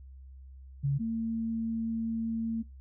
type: tone pair in turn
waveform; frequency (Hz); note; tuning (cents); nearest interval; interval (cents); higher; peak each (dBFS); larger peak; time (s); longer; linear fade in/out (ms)
sine; 139.8 / 226.3; C#3 / A3; +15 / +49; minor sixth; 834; second; -25 / -29; first; 0.83-0.99 / 0.99-2.63; second; 20
effects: noise-tail reverb RT60 0.2 s tail -25 dB re dry + added 66 Hz sine -46 dBFS peak until 2.8 s